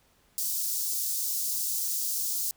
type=high-pass noise; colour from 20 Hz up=white; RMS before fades=-30 dBFS; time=0.38-2.51 s; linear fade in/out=0 ms; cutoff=5000 Hz; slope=24 dB/octave; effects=pink hiss -65 dBFS RMS until 2.56 s